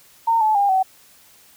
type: tone with pitch steps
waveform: sine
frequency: 914 / 865 / 805 / 758 Hz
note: A#5 / A5 / G5 / F#5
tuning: -34 / -30 / +46 / +42 cents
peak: -14 dBFS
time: 0.27-0.83 s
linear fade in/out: 10 ms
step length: 140 ms
effects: white hiss -51 dBFS RMS until 1.56 s